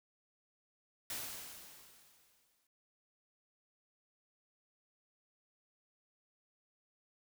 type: noise with exponential decay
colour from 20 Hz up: white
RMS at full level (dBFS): -40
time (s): 1.1-2.67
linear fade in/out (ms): 2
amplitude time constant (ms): 340
effects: none